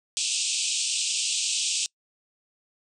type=band-pass noise; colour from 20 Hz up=white; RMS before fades=-27 dBFS; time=0.17-1.86 s; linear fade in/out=0 ms; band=2500 to 8700 Hz; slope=96 dB/octave; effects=noise-tail reverb RT60 0.1 s tail -25 dB re dry